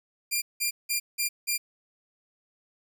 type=tone bursts; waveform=10% pulse; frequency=2395 Hz; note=D7; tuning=33 cents sharp; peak=-16 dBFS; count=5; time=0.31-1.58 s; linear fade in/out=20 ms; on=110 ms; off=180 ms; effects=none